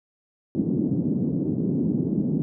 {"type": "band-pass noise", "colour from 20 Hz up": "pink", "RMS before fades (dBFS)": -24, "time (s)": [0.55, 2.42], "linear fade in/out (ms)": 0, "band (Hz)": [160, 310], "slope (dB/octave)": 24, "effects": []}